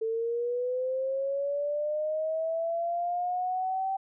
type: linear sweep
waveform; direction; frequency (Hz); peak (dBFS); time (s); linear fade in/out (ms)
sine; up; 442.8 to 776; -27; 0.01-3.97; 10
effects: none